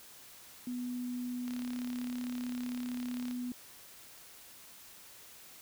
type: tone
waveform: sine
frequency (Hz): 246.9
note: B3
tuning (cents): 0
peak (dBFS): -35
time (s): 0.67-3.52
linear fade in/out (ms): 2
type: click train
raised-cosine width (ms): 0.2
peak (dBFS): -29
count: 66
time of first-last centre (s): 1.48-3.311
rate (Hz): 35.5
effects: white hiss -54 dBFS RMS until 5.61 s